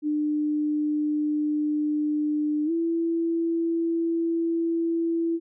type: tone with pitch glide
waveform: sine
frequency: 300 to 332.9 Hz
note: D4 to E4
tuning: +37 to +17 cents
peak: -22 dBFS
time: 0.02-5.4 s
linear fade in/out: 50 ms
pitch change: +180 cents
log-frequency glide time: 2.65-2.71 s
effects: none